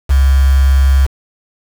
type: tone with quantisation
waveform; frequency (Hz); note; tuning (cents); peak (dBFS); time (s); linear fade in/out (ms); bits
sine; 67.6; C#2; -43; -6; 0.09-1.07; 20; 4
effects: none